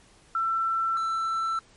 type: tone pair in turn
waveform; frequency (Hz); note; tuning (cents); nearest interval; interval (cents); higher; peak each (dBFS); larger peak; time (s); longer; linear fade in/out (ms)
sine / triangle; 1340 / 1333.7; E6 / E6; +28 / +20; unison; 8; first; -23; neither; 0.35-0.97 / 0.97-1.59; neither; 2
effects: pink hiss -57 dBFS RMS until 1.76 s + MP3 48 kbps